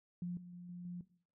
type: tone with level steps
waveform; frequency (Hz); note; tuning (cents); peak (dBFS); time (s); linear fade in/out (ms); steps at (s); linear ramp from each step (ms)
sine; 176.6; F3; +20; -37 / -49 / -47 / -44 / -41; 0.22-1.01; 2; 0.37 / 0.53 / 0.69 / 0.85; 2
effects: noise-tail reverb RT60 0.5 s tail -17 dB re dry